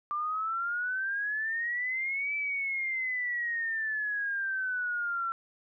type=exponential two-way sweep; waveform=sine; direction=up then down; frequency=1179 to 2322 to 1346 Hz; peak=-29 dBFS; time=0.11-5.32 s; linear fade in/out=0 ms; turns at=2.35 s; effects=none